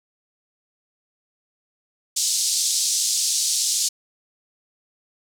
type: band-pass noise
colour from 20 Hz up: white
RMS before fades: -22 dBFS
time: 2.16-3.89 s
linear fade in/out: 10 ms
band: 4300 to 8300 Hz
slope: 24 dB/octave
effects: none